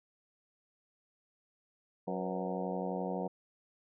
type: harmonic tone with a mistuned harmonic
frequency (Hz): 92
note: F#2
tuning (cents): -9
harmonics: 2 / 3 / 4 / 5 / 6 / 7 / 8 / 9 / 10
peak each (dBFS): -38 / -44 / -43 / -40 / -43 / -44 / -42 / -49 / -47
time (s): 2.07-3.28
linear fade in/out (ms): 10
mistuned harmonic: 5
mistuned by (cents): +79
effects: none